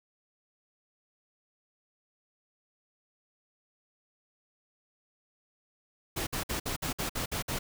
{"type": "noise bursts", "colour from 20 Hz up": "pink", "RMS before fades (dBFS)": -33, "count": 9, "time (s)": [6.16, 7.59], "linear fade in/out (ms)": 10, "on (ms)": 110, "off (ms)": 55, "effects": []}